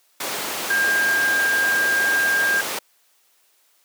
sine tone in noise, 1604 Hz, G6, 39 cents sharp, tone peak -17 dBFS, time 0.7-2.61 s, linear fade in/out 5 ms, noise pink, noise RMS -25 dBFS, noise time 0.2-2.79 s, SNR +5 dB, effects white hiss -61 dBFS RMS until 3.84 s + high-pass 400 Hz 12 dB/octave

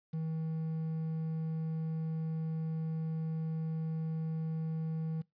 triangle tone with quantisation, 160.1 Hz, D#3, 50 cents sharp, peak -31 dBFS, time 0.13-5.22 s, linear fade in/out 10 ms, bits 10, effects noise-tail reverb RT60 0.2 s tail -24 dB re dry + resampled to 11025 Hz

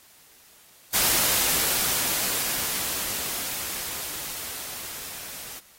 white noise with level ramp, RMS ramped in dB -21 to -39 dBFS, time 0.93-5.6 s, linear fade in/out 20 ms, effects white hiss -54 dBFS RMS until 5.78 s + AAC 48 kbps

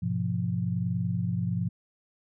sine chord, F diminished, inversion first, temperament equal with one note detuned, 103.83 / 125.05 / 174.61 Hz, Ab2 / Cb3 / F3, 0 / +22 / 0 cents, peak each -31 / -31 / -29 dBFS, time 0.02-1.69 s, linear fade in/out 10 ms, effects none

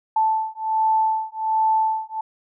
sine beating tone pair, 878 / 879.3 Hz, A5 / A5, -4 / -1 cents, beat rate 1.3 Hz, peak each -21 dBFS, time 0.16-2.21 s, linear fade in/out 5 ms, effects none

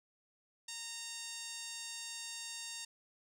15% pulse tone with band-pass filter, 923 Hz, A#5, 17 cents flat, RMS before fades -45 dBFS, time 0.68-2.85 s, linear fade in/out 5 ms, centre 6300 Hz, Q 8.4, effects none

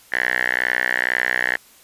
5% pulse tone with band-pass filter, 62.1 Hz, B1, 10 cents sharp, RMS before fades -21 dBFS, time 0.12-1.57 s, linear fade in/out 5 ms, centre 1800 Hz, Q 6, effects white hiss -50 dBFS RMS until 1.83 s + resampled to 32000 Hz

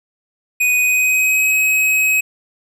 square tone with pitch glide, 2489 to 2550 Hz, D#7 to D#7, 0 to +42 cents, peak -13 dBFS, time 0.6-2.21 s, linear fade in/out 10 ms, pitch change +42 cents, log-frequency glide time 0.78-1.54 s, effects none

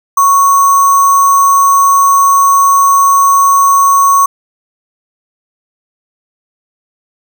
sine tone with sample-and-hold, 1108.7 Hz, C#6, in tune, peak -4 dBFS, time 0.17-4.26 s, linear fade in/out 5 ms, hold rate 7350 Hz, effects none

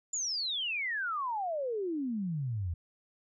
sine exponential sweep, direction down, 7200 to 80.1 Hz, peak -31 dBFS, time 0.13-2.74 s, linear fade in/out 5 ms, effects none

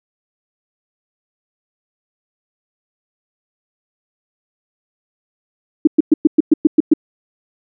sine tone bursts, 309.4 Hz, D#4, 10 cents flat, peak -4 dBFS, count 9, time 5.85-6.937 s, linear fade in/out 5 ms, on 23 ms, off 110 ms, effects none

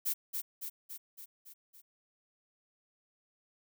violet noise with echo, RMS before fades -32 dBFS, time 0.05-0.14 s, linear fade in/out 20 ms, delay 280 ms, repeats 6, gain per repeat -4 dB, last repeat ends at 1.82 s, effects none

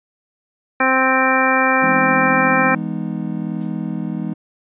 harmonic tone, 261.6 Hz, C4, in tune, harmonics 1 / 2 / 3 / 4 / 5 / 6 / 7 / 9, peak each -21 / -21 / -21 / -21 / -21 / -21 / -21 / -21 dBFS, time 0.8-2.75 s, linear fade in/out 5 ms
triangle chord, E major seventh, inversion none, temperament just, 164.81 / 206 / 247.2 / 309 Hz, E3 / G#3 / B3 / D#4, 0 / -14 / +2 / -12 cents, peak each -24 / -23 / -26 / -27 dBFS, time 1.82-4.34 s, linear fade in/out 10 ms
violet noise with exponential decay, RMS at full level -31 dBFS, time 3.61-3.82 s, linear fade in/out 1 ms, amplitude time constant 44 ms
effects resampled to 8000 Hz

